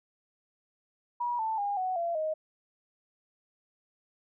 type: tone with pitch steps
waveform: sine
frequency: 964 / 884 / 810.6 / 743.3 / 681.7 / 625.1 Hz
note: B5 / A5 / G#5 / F#5 / F5 / D#5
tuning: -42 / +8 / -42 / +8 / -42 / +8 cents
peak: -28 dBFS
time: 1.2-2.34 s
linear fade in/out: 10 ms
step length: 190 ms
effects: none